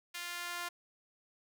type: tone with high-pass filter sweep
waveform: sawtooth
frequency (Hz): 349.2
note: F4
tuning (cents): 0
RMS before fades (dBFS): -41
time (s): 0.14-0.69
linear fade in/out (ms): 10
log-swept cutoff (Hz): 2100 to 1100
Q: 1.1
effects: none